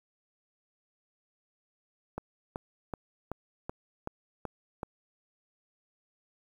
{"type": "click train", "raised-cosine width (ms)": 1, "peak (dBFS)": -21, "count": 8, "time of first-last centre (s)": [2.18, 4.832], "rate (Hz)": 2.64, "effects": ["9-bit"]}